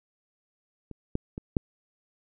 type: clicks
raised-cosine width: 3 ms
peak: -27 / -14 / -22 / -10 dBFS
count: 4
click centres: 0.913 / 1.154 / 1.379 / 1.568 s
effects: none